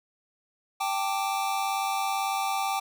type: chord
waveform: square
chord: G suspended second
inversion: none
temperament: just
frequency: 784 / 882 / 1176 Hz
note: G5 / A5 / D6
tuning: 0 / +4 / +2 cents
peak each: -29 / -34 / -33 dBFS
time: 0.8-2.8 s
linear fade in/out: 10 ms
effects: none